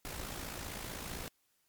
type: noise with amplitude modulation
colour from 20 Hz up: pink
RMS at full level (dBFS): -40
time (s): 0.05-1.28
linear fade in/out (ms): 0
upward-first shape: sine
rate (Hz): 55.6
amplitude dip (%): 55
effects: white hiss -75 dBFS RMS until 1.68 s + MP3 96 kbps

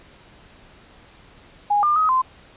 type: tone with pitch steps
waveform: sine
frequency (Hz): 823 / 1200 / 1263 / 1035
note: G#5 / D6 / D#6 / C6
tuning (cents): -16 / +37 / +26 / -19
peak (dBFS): -15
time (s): 1.7-2.22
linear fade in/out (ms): 10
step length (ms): 130
effects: pink hiss -49 dBFS RMS until 2.56 s + resampled to 8000 Hz

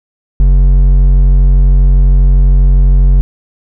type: tone with hard clipping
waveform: triangle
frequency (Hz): 46.25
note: F#1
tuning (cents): 0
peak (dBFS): -5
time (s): 0.4-3.21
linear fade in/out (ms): 0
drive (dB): 10
effects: none

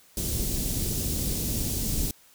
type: band-stop noise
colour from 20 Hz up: pink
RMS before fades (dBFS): -28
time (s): 0.17-2.11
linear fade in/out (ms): 2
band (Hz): 280 to 5900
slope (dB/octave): 12
effects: white hiss -57 dBFS RMS until 2.34 s

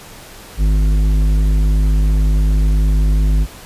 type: tone with tanh clipping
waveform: triangle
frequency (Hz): 51.4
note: G#1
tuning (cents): -17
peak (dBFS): -12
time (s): 0.57-3.47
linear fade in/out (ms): 50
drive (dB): 15
effects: pink hiss -37 dBFS RMS until 3.65 s + resampled to 32000 Hz

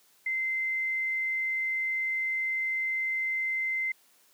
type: tone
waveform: sine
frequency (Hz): 2074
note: C7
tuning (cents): -16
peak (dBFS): -27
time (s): 0.26-3.92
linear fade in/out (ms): 5
effects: white hiss -63 dBFS RMS until 4.33 s + high-pass 200 Hz 12 dB/octave

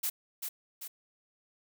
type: noise with echo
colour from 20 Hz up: blue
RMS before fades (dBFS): -32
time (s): 0.03-0.1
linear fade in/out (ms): 10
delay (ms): 390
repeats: 2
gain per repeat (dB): -5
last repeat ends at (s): 0.88
effects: none

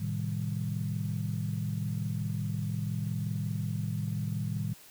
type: chord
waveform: sine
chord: A half-diminished seventh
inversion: none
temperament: equal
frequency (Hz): 110 / 130.81 / 155.56 / 196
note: A2 / C3 / Eb3 / G3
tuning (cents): 0 / 0 / 0 / 0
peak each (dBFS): -33 / -39 / -34 / -37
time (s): 0-4.74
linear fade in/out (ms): 10
effects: tanh soft clip ceiling -20 dBFS + white hiss -54 dBFS RMS until 4.9 s

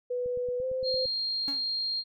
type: tone with pitch glide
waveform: sine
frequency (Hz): 493.9 to 517.6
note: B4 to C5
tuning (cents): 0 to -19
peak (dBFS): -28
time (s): 0.1-1.06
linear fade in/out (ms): 10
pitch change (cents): +81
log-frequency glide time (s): 0.59-0.64
type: click train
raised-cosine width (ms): 5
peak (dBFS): -36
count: 8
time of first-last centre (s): 0.26-1.056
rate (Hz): 8.79
type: tone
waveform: sine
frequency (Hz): 4218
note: C8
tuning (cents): +13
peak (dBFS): -28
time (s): 0.83-2.04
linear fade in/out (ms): 50
type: tone with exponential decay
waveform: 45% pulse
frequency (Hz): 277.2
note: C#4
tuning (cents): 0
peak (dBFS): -34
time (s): 1.48-1.69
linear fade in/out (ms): 0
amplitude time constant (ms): 44
effects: none

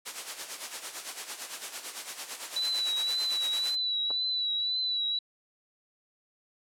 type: noise with tremolo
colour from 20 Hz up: white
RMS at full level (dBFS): -35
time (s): 0.05-3.76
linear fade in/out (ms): 20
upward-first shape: sine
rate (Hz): 8.9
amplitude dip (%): 65
type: tone with vibrato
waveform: sine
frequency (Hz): 3951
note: B7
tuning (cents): 0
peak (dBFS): -27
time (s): 2.56-5.19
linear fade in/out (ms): 5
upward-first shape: triangle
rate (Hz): 1.9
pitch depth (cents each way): 47
type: clicks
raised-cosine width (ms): 1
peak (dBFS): -26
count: 2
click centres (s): 4.104 / 4.111
effects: high-pass 400 Hz 12 dB/octave + low-pass 10000 Hz 12 dB/octave

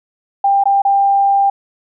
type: tone with dropouts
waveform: sine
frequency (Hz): 794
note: G5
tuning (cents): +22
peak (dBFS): -9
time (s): 0.44-1.5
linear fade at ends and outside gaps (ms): 5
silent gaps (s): 0.638-0.655 / 0.82-0.85
effects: none

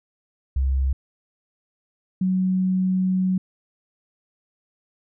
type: tone pair in turn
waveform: sine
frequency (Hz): 66.6 / 186.16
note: C2 / F#3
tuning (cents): +31 / +11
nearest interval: octave + tritone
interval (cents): 1780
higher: second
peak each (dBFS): -18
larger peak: neither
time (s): 0.56-0.93 / 2.21-3.38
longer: second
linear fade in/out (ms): 5
effects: none

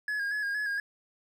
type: tone with vibrato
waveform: triangle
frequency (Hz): 1661.2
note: G#6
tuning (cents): 0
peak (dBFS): -27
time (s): 0.08-0.8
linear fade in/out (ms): 2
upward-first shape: square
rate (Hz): 4.3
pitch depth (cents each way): 38
effects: none

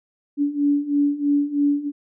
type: beating tone pair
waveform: sine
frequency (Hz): 285.7 / 288.8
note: D4 / D4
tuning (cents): -48 / -29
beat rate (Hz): 3.1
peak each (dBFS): -22 / -19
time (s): 0.37-1.92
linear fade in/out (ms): 50
effects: none

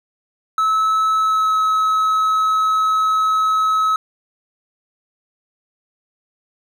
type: tone with pitch glide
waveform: triangle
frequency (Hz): 1299 to 1286.3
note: E6 to E6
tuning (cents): -26 to -43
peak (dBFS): -12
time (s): 0.58-3.96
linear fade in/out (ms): 2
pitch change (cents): -17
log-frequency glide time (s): 1.19-1.56
effects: none

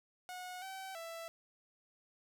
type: tone with pitch steps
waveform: sawtooth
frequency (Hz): 729 / 767 / 663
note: F#5 / G5 / E5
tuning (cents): -26 / -38 / +10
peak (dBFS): -40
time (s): 0.29-1.28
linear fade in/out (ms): 0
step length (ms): 330
effects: 13-bit

